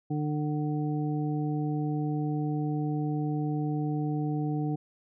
harmonic tone, 150 Hz, D3, 37 cents sharp, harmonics 1 / 2 / 3 / 5, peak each -29 / -31 / -40 / -40 dBFS, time 0.1-4.76 s, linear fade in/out 10 ms, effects none

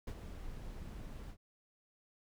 brown noise with ADSR envelope, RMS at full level -38 dBFS, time 0.07-1.37 s, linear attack 6 ms, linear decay 59 ms, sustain -8 dB, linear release 74 ms, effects none

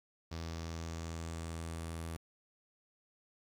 sawtooth tone with low-pass filter sweep, 82.41 Hz, E2, in tune, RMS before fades -42 dBFS, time 0.31-2.17 s, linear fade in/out 10 ms, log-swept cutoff 5200 to 11000 Hz, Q 2.9, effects 10-bit

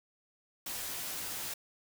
white noise with comb filter, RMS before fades -39 dBFS, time 0.66-1.54 s, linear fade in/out 5 ms, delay 15 ms, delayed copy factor -0.7, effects none

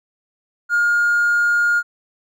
triangle tone with hard clipping, 1420 Hz, F6, 28 cents sharp, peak -14 dBFS, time 0.69-1.83 s, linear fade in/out 50 ms, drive 4 dB, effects none

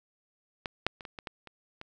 clicks, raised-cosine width 0.3 ms, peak -17 / -9 / -27 / -25 / -24 / -21 / -30 / -26 dBFS, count 8, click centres 0.658 / 0.866 / 1.008 / 1.052 / 1.188 / 1.272 / 1.473 / 1.814 s, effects none

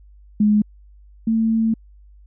sine tone pair in turn, 210 / 223.9 Hz, G#3 / A3, +19 / +30 cents, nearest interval minor second, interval 111 cents, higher second, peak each -12 / -15 dBFS, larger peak first, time 0.4-0.62 / 1.27-1.74 s, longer second, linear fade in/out 5 ms, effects added 50 Hz sine -44 dBFS peak until 2.26 s

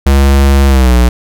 square tone with pitch glide, 68.8 to 60.94 Hz, C#2 to B1, -12 to -22 cents, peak -5 dBFS, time 0.06-1.09 s, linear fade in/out 5 ms, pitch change -210 cents, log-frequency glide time 0.67-0.95 s, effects none

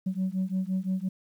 sine beating tone pair, 185 / 190.8 Hz, F#3 / G3, 0 / -47 cents, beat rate 5.8 Hz, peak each -28 dBFS, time 0.06-1.09 s, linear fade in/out 10 ms, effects tanh soft clip ceiling -22 dBFS + 10-bit

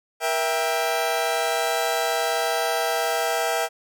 sawtooth chord, E diminished, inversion second, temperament just, 474.7 / 659.3 / 791.1 Hz, Bb4 / E5 / G5, +31 / 0 / +16 cents, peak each -24 / -21 / -22 dBFS, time 0.2-3.69 s, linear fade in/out 50 ms, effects none

